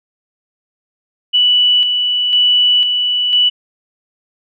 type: tone with tremolo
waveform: sine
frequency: 2960 Hz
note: F#7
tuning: in tune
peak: -8 dBFS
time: 1.33-3.5 s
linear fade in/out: 20 ms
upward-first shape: square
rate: 1 Hz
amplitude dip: 40%
effects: none